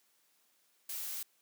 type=noise; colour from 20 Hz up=blue; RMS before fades=-40 dBFS; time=0.89-1.23 s; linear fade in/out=5 ms; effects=white hiss -72 dBFS RMS until 1.41 s + high-pass 200 Hz 12 dB/octave